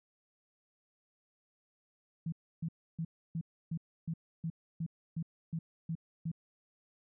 sine tone bursts, 163.9 Hz, E3, 10 cents flat, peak -33 dBFS, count 12, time 2.26-6.316 s, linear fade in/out 5 ms, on 63 ms, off 300 ms, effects none

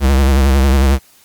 square tone with vibrato, 67.6 Hz, C#2, 43 cents flat, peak -9 dBFS, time 0-0.99 s, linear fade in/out 50 ms, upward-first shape sine, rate 11 Hz, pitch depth 74 cents each way, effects white hiss -48 dBFS RMS until 1.24 s + Opus 48 kbps

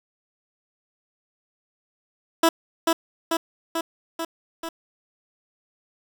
15% pulse tone with echo, 329.6 Hz, E4, in tune, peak -8 dBFS, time 2.43-2.49 s, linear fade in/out 5 ms, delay 440 ms, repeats 5, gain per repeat -3 dB, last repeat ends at 4.69 s, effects 8-bit

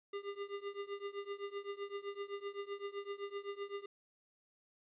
square tone with tremolo, 402 Hz, G4, 44 cents sharp, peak -38 dBFS, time 0.13-3.86 s, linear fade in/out 5 ms, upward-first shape triangle, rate 7.8 Hz, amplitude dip 95%, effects resampled to 8000 Hz + 13-bit

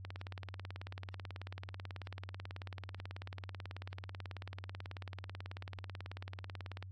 click train, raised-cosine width 0.3 ms, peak -29 dBFS, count 125, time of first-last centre 0.05-6.826 s, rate 18.3 Hz, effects added 94 Hz sine -46 dBFS peak until 6.91 s + AAC 64 kbps

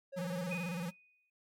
triangle tone, 548 Hz, C#5, 20 cents flat, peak -39 dBFS, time 0.12-0.55 s, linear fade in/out 20 ms
square tone with vibrato, 174.61 Hz, F3, in tune, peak -37 dBFS, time 0.16-0.91 s, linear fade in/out 20 ms, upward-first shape square, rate 18 Hz, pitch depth 85 cents each way
sine tone with exponential decay, 2486 Hz, D#7, 2 cents flat, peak -37 dBFS, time 0.51-1.3 s, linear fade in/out 5 ms, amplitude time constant 170 ms
effects noise-tail reverb RT60 0.2 s tail -25 dB re dry + MP3 64 kbps

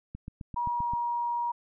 click train, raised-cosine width 5 ms, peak -26 dBFS, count 7, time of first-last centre 0.15-0.935 s, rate 7.64 Hz
sine tone with pitch glide, 958 to 951.4 Hz, A#5 to A#5, +47 to +35 cents, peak -27 dBFS, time 0.56-1.52 s, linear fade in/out 10 ms, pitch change -12 cents, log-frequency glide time 0.71-0.9 s
effects none

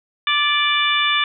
harmonic tone with a mistuned harmonic, 588 Hz, D5, 2 cents sharp, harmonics 2 / 3 / 4 / 5 / 6, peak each -21 / -23 / -21 / -23 / -21 dBFS, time 0.27-1.24 s, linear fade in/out 2 ms, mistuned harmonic 3, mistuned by -23 cents, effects none

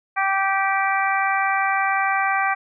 harmonic tone, 389.4 Hz, G4, 12 cents flat, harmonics 2 / 3 / 4 / 5 / 6, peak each -22 / -24 / -25 / -26 / -27 dBFS, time 0.16-2.55 s, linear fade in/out 20 ms, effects none

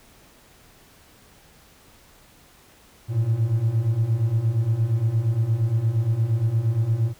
triangle beating tone pair, 107.9 / 116.5 Hz, A2 / A#2, -33 / -1 cents, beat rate 8.6 Hz, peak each -22 / -18 dBFS, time 3.08-7.14 s, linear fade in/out 50 ms, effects tanh soft clip ceiling -10 dBFS + pink hiss -53 dBFS RMS until 7.19 s

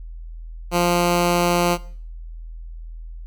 10% pulse tone, 174.61 Hz, F3, in tune, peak -8 dBFS, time 0.71-1.78 s, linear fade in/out 50 ms, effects noise-tail reverb RT60 0.5 s tail -19 dB re dry + added 41 Hz sine -32 dBFS peak until 3.26 s

